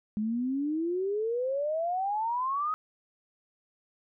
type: exponential sweep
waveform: sine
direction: up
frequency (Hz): 207.7 to 1275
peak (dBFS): -27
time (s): 0.17-2.74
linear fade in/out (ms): 0
effects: none